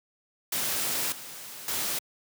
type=noise with level steps; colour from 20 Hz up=white; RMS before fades=-29 / -42 / -30 dBFS; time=0.52-1.99 s; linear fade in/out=5 ms; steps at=1.12 / 1.68 s; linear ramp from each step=2 ms; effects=high-pass 100 Hz 12 dB/octave